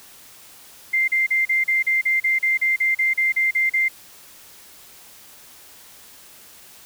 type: tone bursts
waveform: sine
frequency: 2093 Hz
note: C7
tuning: in tune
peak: -16 dBFS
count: 16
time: 0.93-3.885 s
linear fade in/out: 10 ms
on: 150 ms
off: 37 ms
effects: white hiss -46 dBFS RMS until 6.85 s